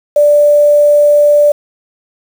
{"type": "tone with quantisation", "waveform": "sine", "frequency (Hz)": 587.3, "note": "D5", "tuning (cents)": 0, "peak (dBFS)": -4, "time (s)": [0.16, 1.52], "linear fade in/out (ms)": 5, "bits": 5, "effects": []}